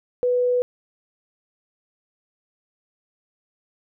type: tone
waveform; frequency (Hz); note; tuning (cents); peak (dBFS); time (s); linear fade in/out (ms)
sine; 493.9; B4; 0; -17; 0.23-0.62; 0
effects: none